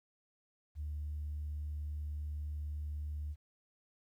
sine tone, 74.7 Hz, D2, 30 cents sharp, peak -36 dBFS, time 0.75-3.36 s, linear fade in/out 50 ms, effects tanh soft clip ceiling -33 dBFS + 12-bit

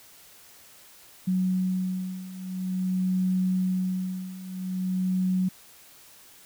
sine beating tone pair, 185 / 185.48 Hz, F#3 / F#3, 0 / +5 cents, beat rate 0.48 Hz, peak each -29 / -26 dBFS, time 1.27-5.49 s, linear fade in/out 10 ms, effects white hiss -52 dBFS RMS until 6.45 s

